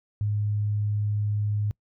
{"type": "tone", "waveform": "sine", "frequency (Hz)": 104.3, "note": "G#2", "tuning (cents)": 8, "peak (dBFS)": -23, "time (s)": [0.21, 1.71], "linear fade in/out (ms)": 0, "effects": ["noise-tail reverb RT60 0.1 s tail -25 dB re dry"]}